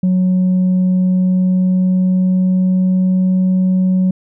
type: tone with pitch glide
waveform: sine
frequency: 184 to 185.6 Hz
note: F#3 to F#3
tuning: -9 to +6 cents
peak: -8 dBFS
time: 0.03-4.11 s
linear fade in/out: 5 ms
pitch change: +15 cents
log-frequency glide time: 0.92-3.37 s
effects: tanh soft clip ceiling -9 dBFS